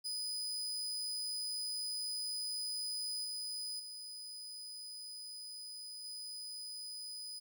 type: tone with level steps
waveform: 35% pulse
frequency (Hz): 4978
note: D#8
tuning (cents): 0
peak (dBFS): -36 / -38 / -44 / -42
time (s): 0.04-7.4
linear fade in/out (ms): 20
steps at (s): 3.24 / 3.79 / 6.04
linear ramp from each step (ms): 10
effects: 13-bit